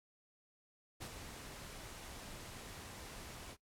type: noise with ADSR envelope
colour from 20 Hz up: pink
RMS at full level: -45 dBFS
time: 1-3.57 s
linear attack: 23 ms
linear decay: 61 ms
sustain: -5 dB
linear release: 59 ms
effects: noise-tail reverb RT60 0.1 s tail -18 dB re dry + low-pass 12000 Hz 12 dB/octave